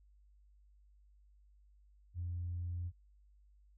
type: tone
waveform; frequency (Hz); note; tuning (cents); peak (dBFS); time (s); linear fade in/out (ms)
sine; 87.31; F2; 0; -36; 2.14-2.92; 50
effects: tanh soft clip ceiling -32 dBFS + added 50 Hz sine -62 dBFS peak until 3.77 s